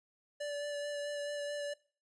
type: tone with vibrato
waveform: square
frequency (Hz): 581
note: D5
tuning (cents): -19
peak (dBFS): -37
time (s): 0.4-1.74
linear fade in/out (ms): 10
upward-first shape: sine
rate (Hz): 4.6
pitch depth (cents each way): 14
effects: noise-tail reverb RT60 0.4 s tail -21 dB re dry + resampled to 22050 Hz